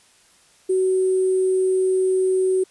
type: tone with sample-and-hold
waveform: sine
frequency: 375.1 Hz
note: F#4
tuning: 24 cents sharp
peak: -16 dBFS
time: 0.69-2.64 s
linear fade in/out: 10 ms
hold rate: 8820 Hz
effects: white hiss -55 dBFS RMS until 2.7 s + resampled to 24000 Hz